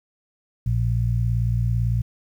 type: harmonic tone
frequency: 57.9 Hz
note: A#1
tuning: 11 cents flat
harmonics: 1 / 2 / 3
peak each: -24 / -20 / -34 dBFS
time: 0.66-2.02 s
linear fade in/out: 5 ms
effects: 9-bit